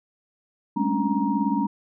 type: tone cluster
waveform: sine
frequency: 198.5 / 215.3 / 269.2 / 288.9 / 940 Hz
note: G3 / A3 / C4 / D4 / A#5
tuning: +22 / -37 / +49 / -28 / +14 cents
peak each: -27 dBFS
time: 0.76-1.67 s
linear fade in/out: 10 ms
effects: none